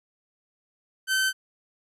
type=tone; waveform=sawtooth; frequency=1538 Hz; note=G6; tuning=33 cents flat; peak=-18 dBFS; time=1.07-1.33 s; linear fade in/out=50 ms; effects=resampled to 32000 Hz